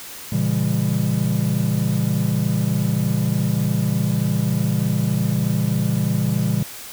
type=chord; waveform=triangle; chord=A# diminished seventh; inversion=none; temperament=just; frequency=116.54 / 139.85 / 167.82 / 201.4 Hz; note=A#2 / C#3 / E3 / G3; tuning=0 / +16 / +31 / +47 cents; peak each=-21 dBFS; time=0.32-6.63 s; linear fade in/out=5 ms; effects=white hiss -36 dBFS RMS until 6.92 s